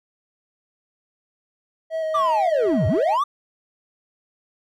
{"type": "tone with vibrato", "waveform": "triangle", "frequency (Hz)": 638, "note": "D#5", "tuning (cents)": 43, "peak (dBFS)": -20, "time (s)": [1.9, 3.18], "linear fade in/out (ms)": 50, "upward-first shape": "square", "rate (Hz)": 4, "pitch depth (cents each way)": 18}
{"type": "linear two-way sweep", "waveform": "triangle", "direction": "down then up", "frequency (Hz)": [1212, 80.9, 1212], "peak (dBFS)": -15, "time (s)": [2.14, 3.24], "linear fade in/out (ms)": 10, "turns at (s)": 2.87}
{"effects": ["tanh soft clip ceiling -10 dBFS"]}